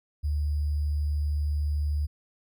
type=tone with sample-and-hold; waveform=sine; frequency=73.9 Hz; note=D2; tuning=11 cents sharp; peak=-24 dBFS; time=0.23-2.07 s; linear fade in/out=20 ms; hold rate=4900 Hz; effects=none